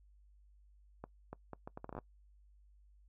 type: accelerating click train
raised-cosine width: 1 ms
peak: -30 dBFS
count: 12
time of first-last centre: 1.04-1.988 s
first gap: 290 ms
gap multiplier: 0.7
effects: noise-tail reverb RT60 0.1 s tail -22 dB re dry + added 50 Hz sine -61 dBFS peak until 3.08 s